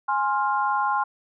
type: chord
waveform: sine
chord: F minor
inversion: first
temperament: equal with one note detuned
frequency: 830.6 / 1054.4 / 1396.9 Hz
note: Ab5 / C6 / F6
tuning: 0 / +13 / 0 cents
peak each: -24 / -24 / -28 dBFS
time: 0.08-1.04 s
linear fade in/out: 10 ms
effects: none